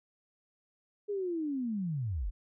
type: linear sweep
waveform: sine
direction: down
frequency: 419.2 to 34.84 Hz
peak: -31 dBFS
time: 1.08-2.31 s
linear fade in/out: 20 ms
effects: none